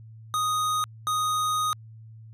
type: tone bursts at uneven times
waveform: square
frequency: 1244.5 Hz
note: D#6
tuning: in tune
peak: -24 dBFS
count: 2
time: 0.34-0.84 / 1.07-1.73 s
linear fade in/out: 0 ms
effects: added 111 Hz sine -43 dBFS peak until 2.33 s + resampled to 32000 Hz